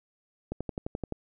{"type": "click train", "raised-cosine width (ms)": 2, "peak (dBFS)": -19, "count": 8, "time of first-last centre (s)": [0.52, 1.123], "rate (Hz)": 11.6, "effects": []}